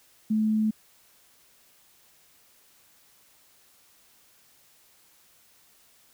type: tone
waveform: sine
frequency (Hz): 216.6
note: A3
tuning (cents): -27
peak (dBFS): -21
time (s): 0.3-0.71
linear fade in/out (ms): 10
effects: white hiss -60 dBFS RMS until 6.13 s